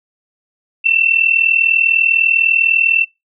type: tone pair together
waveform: sine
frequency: 2664 / 2704 Hz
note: E7 / E7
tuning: +18 / +43 cents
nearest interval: unison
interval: 25 cents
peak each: -13 dBFS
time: 0.84-3.05 s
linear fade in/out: 20 ms
effects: noise-tail reverb RT60 0.2 s tail -24 dB re dry